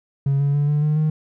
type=tone with pitch steps; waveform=triangle; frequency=138.59 / 141.67 / 144.81 / 148.02 / 151.31 / 154.67 Hz; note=C#3 / C#3 / D3 / D3 / D#3 / D#3; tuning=0 / +38 / -24 / +14 / -48 / -10 cents; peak=-13 dBFS; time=0.26-1.1 s; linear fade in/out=5 ms; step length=140 ms; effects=tanh soft clip ceiling -11 dBFS